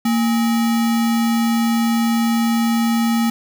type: tone with sample-and-hold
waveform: sine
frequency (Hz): 230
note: A#3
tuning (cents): -23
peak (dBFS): -14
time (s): 0.05-3.3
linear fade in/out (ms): 5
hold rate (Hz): 1050
effects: none